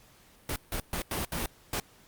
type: noise bursts at uneven times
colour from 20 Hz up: pink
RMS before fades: -32 dBFS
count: 6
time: 0.49-0.56 / 0.72-0.8 / 0.93-1.02 / 1.11-1.25 / 1.32-1.46 / 1.73-1.8 s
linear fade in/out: 2 ms
effects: pink hiss -59 dBFS RMS until 2.07 s + Opus 48 kbps